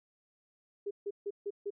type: tone bursts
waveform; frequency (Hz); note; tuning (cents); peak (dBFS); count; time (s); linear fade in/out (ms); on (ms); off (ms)
sine; 406; G#4; -39; -33; 5; 0.86-1.705; 10; 49; 150
effects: none